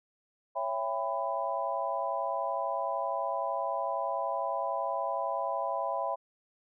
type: chord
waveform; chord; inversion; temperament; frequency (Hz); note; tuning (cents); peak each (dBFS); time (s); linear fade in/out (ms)
sine; C# half-diminished seventh; none; just; 554.4 / 665.2 / 798.3 / 997.9; C#5 / E5 / G5 / B5; 0 / +16 / +31 / +18; -36 / -34 / -36 / -34; 0.55-6.16; 20
effects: none